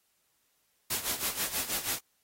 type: noise with tremolo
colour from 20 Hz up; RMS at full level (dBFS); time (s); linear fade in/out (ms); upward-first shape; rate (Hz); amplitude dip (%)
white; -30; 0.9-1.99; 5; sine; 6.2; 75
effects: white hiss -73 dBFS RMS until 2.23 s + AAC 48 kbps